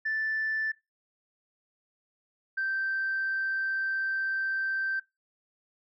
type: tone pair in turn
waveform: sine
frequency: 1760 / 1561 Hz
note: A6 / G6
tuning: 0 / -8 cents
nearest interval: major second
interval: 208 cents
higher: first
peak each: -26 dBFS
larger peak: neither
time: 0.05-0.72 / 2.57-5 s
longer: second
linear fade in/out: 10 ms
effects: noise-tail reverb RT60 0.2 s tail -20 dB re dry + tanh soft clip ceiling -23 dBFS